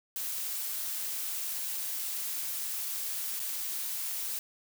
blue noise with dropouts, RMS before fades -35 dBFS, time 0.16-4.39 s, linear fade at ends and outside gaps 1 ms, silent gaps 3.395-3.4 s, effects none

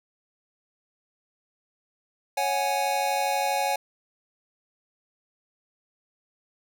square chord, C# suspended fourth, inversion none, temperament just, 554.4 / 739.2 / 831.5 Hz, C#5 / F#5 / G#5, 0 / -2 / +2 cents, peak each -31 / -29 / -27 dBFS, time 2.37-3.76 s, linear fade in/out 5 ms, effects none

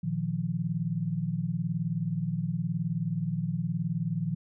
sine chord, Bb suspended fourth, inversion none, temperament equal, 116.54 / 155.56 / 174.61 Hz, Bb2 / Eb3 / F3, 0 / 0 / 0 cents, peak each -35 / -31 / -31 dBFS, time 0.03-4.35 s, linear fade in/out 10 ms, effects none

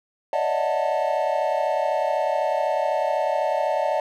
triangle tone cluster, 571 / 607 / 639 / 727 / 887 Hz, D5 / D#5 / D#5 / F#5 / A5, -49 / -43 / +46 / -31 / +14 cents, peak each -25 dBFS, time 0.33-4 s, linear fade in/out 2 ms, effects none

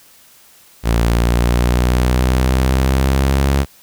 sawtooth linear sweep, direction up, 56.8 to 69.3 Hz, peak -8 dBFS, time 0.83-3.66 s, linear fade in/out 50 ms, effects white hiss -47 dBFS RMS until 3.82 s

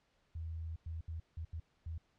sine tone bursts at uneven times, 81.3 Hz, E2, 23 cents flat, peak -39 dBFS, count 6, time 0.35-0.76 / 0.86-1.01 / 1.08-1.2 / 1.37-1.45 / 1.53-1.6 / 1.86-1.98 s, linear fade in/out 5 ms, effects pink hiss -75 dBFS RMS until 2.18 s + low-pass 5000 Hz 12 dB/octave

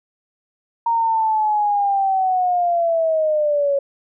sine linear sweep, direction down, 932.3 to 553 Hz, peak -15 dBFS, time 0.86-3.79 s, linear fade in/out 5 ms, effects none

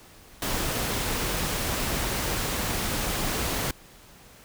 pink noise, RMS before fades -28 dBFS, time 0.42-3.71 s, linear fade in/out 2 ms, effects pink hiss -51 dBFS RMS until 4.44 s

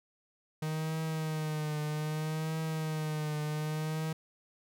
45% pulse tone with vibrato, 155.2 Hz, D#3, 4 cents flat, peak -32 dBFS, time 0.62-4.13 s, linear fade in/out 5 ms, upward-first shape triangle, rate 0.63 Hz, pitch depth 52 cents each way, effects none

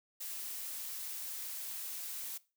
blue noise, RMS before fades -42 dBFS, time 0.2-2.38 s, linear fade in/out 10 ms, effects noise-tail reverb RT60 0.3 s tail -19 dB re dry

